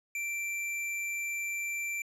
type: tone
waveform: square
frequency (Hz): 2349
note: D7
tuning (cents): 0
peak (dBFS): -33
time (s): 0.15-2.02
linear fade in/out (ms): 2
effects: low-pass 12000 Hz 12 dB/octave